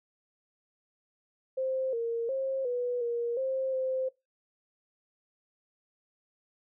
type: tone with pitch steps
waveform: sine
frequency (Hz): 524 / 463.6 / 534 / 490.3 / 472.3 / 528 / 521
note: C5 / A#4 / C5 / B4 / A#4 / C5 / C5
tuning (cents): +2 / -10 / +35 / -13 / +23 / +16 / -7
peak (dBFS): -28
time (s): 1.57-4.09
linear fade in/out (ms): 10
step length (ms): 360
effects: noise-tail reverb RT60 0.2 s tail -20 dB re dry